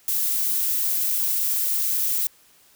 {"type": "noise", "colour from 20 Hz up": "violet", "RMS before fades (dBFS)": -23, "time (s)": [0.08, 2.27], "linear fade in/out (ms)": 0, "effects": ["white hiss -56 dBFS RMS until 2.75 s"]}